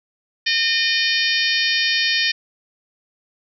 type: harmonic tone with a mistuned harmonic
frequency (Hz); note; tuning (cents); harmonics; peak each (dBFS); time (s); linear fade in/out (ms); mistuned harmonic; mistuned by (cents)
610; D#5; -34; 3 / 4 / 5 / 6 / 7 / 8 / 9; -22 / -23 / -24 / -25 / -25 / -26 / -27; 0.46-2.32; 10; 7; +32
effects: none